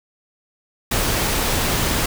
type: noise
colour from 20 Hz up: pink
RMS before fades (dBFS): -20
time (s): 0.91-2.06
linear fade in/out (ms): 5
effects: none